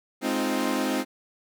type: chord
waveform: sawtooth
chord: F minor seventh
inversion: first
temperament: equal with one note detuned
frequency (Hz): 209.9 / 261.6 / 311.1 / 349.2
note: Ab3 / C4 / Eb4 / F4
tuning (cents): +19 / 0 / 0 / 0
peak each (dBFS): -28 / -23 / -26 / -29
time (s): 0.21-1.05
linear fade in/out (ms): 50
effects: none